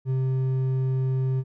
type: tone with hard clipping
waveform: sine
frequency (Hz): 131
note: C3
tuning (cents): +2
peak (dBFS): -23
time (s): 0.05-1.44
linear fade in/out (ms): 50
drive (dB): 5
effects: none